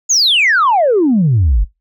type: exponential sweep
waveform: sine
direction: down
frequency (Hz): 7000 to 43.73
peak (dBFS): -7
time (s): 0.09-1.65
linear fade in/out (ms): 20
effects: noise-tail reverb RT60 0.2 s tail -22 dB re dry + tanh soft clip ceiling -5 dBFS